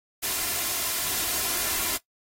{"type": "noise with comb filter", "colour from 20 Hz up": "white", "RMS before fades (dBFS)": -27, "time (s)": [0.22, 1.98], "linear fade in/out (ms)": 20, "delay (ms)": 2.9, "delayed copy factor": 0.5, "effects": ["noise-tail reverb RT60 0.1 s tail -17 dB re dry", "AAC 48 kbps"]}